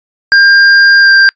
square tone with pitch glide, 1600 to 1584.4 Hz, G6 to G6, +35 to +18 cents, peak -3 dBFS, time 0.32-1.29 s, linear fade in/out 0 ms, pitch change -17 cents, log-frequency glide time 1-1.1 s, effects noise-tail reverb RT60 0.1 s tail -26 dB re dry + resampled to 16000 Hz

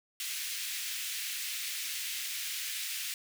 pink high-pass noise, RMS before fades -37 dBFS, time 0.2-3.14 s, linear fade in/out 2 ms, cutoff 2100 Hz, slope 24 dB/octave, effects none

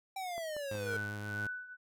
square exponential sweep, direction down, 784 to 453.1 Hz, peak -38 dBFS, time 0.16-0.97 s, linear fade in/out 5 ms
click train, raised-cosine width 1 ms, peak -34 dBFS, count 4, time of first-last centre 0.38-0.938 s, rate 5.38 Hz
sawtooth tone with vibrato, 103.83 Hz, G#2, in tune, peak -36 dBFS, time 0.71-1.47 s, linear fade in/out 5 ms, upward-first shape sine, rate 7.7 Hz, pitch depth 16 cents each way
sine tone with tremolo, 1491 Hz, F#6, 13 cents sharp, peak -34 dBFS, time 0.84-1.77 s, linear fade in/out 50 ms, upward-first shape triangle, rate 2.1 Hz, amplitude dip 85%
effects none

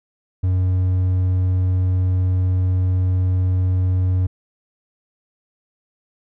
triangle tone, 92.1 Hz, F#2, 7 cents flat, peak -13 dBFS, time 0.43-4.27 s, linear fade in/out 10 ms, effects none

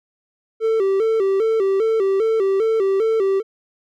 triangle tone with vibrato, 416.2 Hz, G#4, 4 cents sharp, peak -13 dBFS, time 0.6-3.43 s, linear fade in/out 50 ms, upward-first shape square, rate 2.5 Hz, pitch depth 120 cents each way, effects none

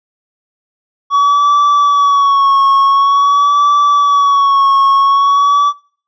triangle tone with vibrato, 1127 Hz, C#6, 28 cents sharp, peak -5 dBFS, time 1.1-5.73 s, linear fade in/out 50 ms, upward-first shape sine, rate 0.47 Hz, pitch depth 48 cents each way, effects noise-tail reverb RT60 0.5 s tail -25 dB re dry + resampled to 16000 Hz

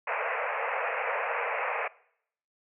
pink band-pass noise, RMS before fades -31 dBFS, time 0.07-1.88 s, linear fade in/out 5 ms, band 460 to 2600 Hz, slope 96 dB/octave, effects noise-tail reverb RT60 0.7 s tail -22 dB re dry

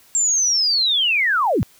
sine linear sweep, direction down, 7470 to 66.8 Hz, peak -15 dBFS, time 0.15-1.63 s, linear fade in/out 0 ms, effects white hiss -52 dBFS RMS until 1.79 s

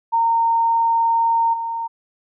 sine tone with level steps, 919 Hz, A#5, 25 cents flat, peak -14 / -22 dBFS, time 0.12-1.88 s, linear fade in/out 20 ms, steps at 1.53 s, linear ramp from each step 10 ms, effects none

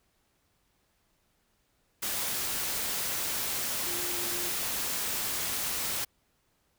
sine tone in noise, 351 Hz, F4, 9 cents sharp, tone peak -41 dBFS, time 3.86-4.5 s, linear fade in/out 10 ms, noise white, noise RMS -32 dBFS, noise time 2.02-6.05 s, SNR -12 dB, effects pink hiss -72 dBFS RMS until 6.78 s

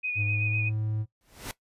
sine tone with vibrato, 2481 Hz, D#7, 6 cents flat, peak -27 dBFS, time 0.03-0.7 s, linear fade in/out 20 ms, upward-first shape triangle, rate 7.9 Hz, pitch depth 28 cents each way
triangle tone with pitch glide, 103.83 to 108.11 Hz, G#2 to A2, 0 to -30 cents, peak -25 dBFS, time 0.15-1.06 s, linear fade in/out 50 ms, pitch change +70 cents, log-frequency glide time 0.28-0.57 s
pink noise with exponential growth, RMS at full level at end -32 dBFS, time 1.21-1.51 s, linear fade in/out 0 ms, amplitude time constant 64 ms
effects noise-tail reverb RT60 0.1 s tail -17 dB re dry + resampled to 32000 Hz

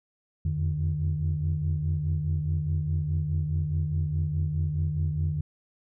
sine tone cluster, 83.9 / 88.7 / 150.5 Hz, E2 / F2 / D3, +31 / +27 / +43 cents, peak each -28 / -29 / -27 dBFS, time 0.45-5.41 s, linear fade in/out 5 ms, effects tanh soft clip ceiling -18 dBFS

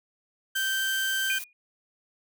30% pulse tone, 1560 Hz, G6, 9 cents flat, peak -23 dBFS, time 0.55-1.39 s, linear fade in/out 10 ms
blue noise, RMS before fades -38 dBFS, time 0.56-1.44 s, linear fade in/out 2 ms
sine tone with exponential decay, 2446 Hz, D#7, 30 cents flat, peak -25 dBFS, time 1.3-1.53 s, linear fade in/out 1 ms, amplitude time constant 50 ms
effects none

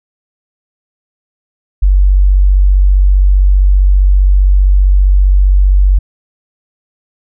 sine tone, 47.61 Hz, G1, 50 cents flat, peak -4 dBFS, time 1.82-5.99 s, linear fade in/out 10 ms, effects none

